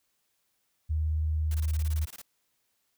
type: tone with vibrato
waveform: sine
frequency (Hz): 77.78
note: D#2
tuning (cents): 0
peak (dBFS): -25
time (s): 0.89-2.06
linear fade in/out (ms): 20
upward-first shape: sine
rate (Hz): 18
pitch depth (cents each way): 15
type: noise bursts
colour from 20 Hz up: white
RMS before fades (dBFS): -44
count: 13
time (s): 1.51-2.217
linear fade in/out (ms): 2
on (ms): 35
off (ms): 21
effects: white hiss -75 dBFS RMS until 2.97 s